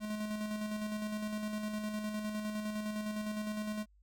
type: tone with tremolo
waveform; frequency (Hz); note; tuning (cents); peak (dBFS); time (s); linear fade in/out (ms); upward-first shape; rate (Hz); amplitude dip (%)
square; 212.5; G#3; +40; -35; 0-3.86; 50; square; 9.8; 35
effects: added 50 Hz sine -62 dBFS peak until 4.02 s